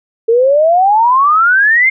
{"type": "exponential sweep", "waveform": "sine", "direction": "up", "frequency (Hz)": [446.4, 2147], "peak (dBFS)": -6, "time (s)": [0.28, 1.9], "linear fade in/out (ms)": 10, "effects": []}